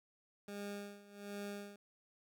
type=tone with tremolo; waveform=20% pulse; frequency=203 Hz; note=G#3; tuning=39 cents flat; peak=-37 dBFS; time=0.48-1.76 s; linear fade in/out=2 ms; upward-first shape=sine; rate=1.3 Hz; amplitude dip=85%; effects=none